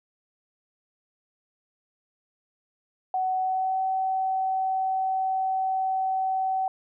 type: tone with pitch glide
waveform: sine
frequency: 749 to 760.3 Hz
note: F#5 to F#5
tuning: +21 to +47 cents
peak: -23 dBFS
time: 3.14-6.68 s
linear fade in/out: 2 ms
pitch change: +26 cents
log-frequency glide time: 3.37-3.81 s
effects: none